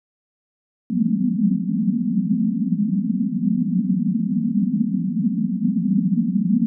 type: band-pass noise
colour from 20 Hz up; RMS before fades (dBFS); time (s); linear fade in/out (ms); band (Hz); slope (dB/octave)
white; -20; 0.9-6.66; 0; 170 to 250; 96
effects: none